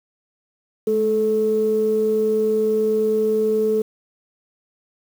sine tone pair together, 213.8 / 435.3 Hz, A3 / A4, -49 / -19 cents, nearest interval octave, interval 1230 cents, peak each -24 / -16 dBFS, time 0.87-3.82 s, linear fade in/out 5 ms, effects tanh soft clip ceiling -9 dBFS + 7-bit

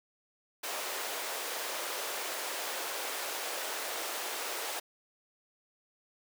pink high-pass noise, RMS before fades -37 dBFS, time 0.63-4.8 s, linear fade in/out 10 ms, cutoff 430 Hz, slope 24 dB/octave, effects none

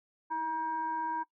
sine tone with frequency modulation, 953 Hz, A#5, 38 cents sharp, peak -30 dBFS, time 0.3-1.24 s, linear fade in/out 20 ms, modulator 630 Hz, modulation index 0.42, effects noise-tail reverb RT60 0.1 s tail -21 dB re dry

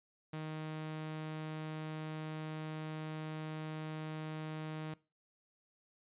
sawtooth tone, 156 Hz, D#3, 5 cents sharp, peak -36 dBFS, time 0.33-4.94 s, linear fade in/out 5 ms, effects noise-tail reverb RT60 0.3 s tail -21 dB re dry + resampled to 8000 Hz

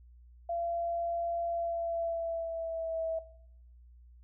sine tone with pitch glide, 682 to 651.6 Hz, F5 to E5, -41 to -20 cents, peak -31 dBFS, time 0.49-3.19 s, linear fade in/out 5 ms, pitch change -79 cents, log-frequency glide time 1.46-3.01 s, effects noise-tail reverb RT60 0.7 s tail -17 dB re dry + added 60 Hz sine -53 dBFS peak until 4.23 s

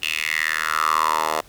10% pulse tone with high-pass filter sweep, 78.2 Hz, D#2, 9 cents sharp, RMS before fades -22 dBFS, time 0.02-1.41 s, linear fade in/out 10 ms, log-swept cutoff 2800 to 720 Hz, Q 5.8, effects pink hiss -50 dBFS RMS until 1.48 s

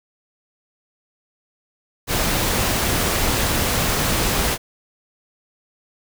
pink noise, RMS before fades -20 dBFS, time 2.07-4.58 s, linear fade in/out 50 ms, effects none

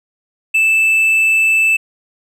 triangle tone, 2637 Hz, E7, in tune, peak -8 dBFS, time 0.54-1.77 s, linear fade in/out 10 ms, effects none

